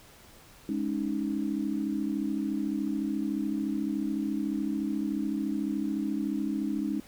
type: chord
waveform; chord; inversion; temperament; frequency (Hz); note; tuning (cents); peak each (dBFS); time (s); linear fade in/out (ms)
sine; Ab suspended fourth; none; equal; 207.7 / 277.2 / 311.1; Ab3 / Db4 / Eb4; 0 / 0 / 0; -32; 0.69-7; 2
effects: pink hiss -54 dBFS RMS until 7.07 s